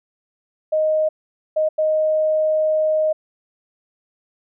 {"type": "tone bursts at uneven times", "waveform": "sine", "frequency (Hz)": 622.3, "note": "D#5", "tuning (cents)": 0, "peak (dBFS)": -15, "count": 3, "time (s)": [[0.72, 1.09], [1.56, 1.69], [1.78, 3.13]], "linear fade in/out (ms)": 10, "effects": []}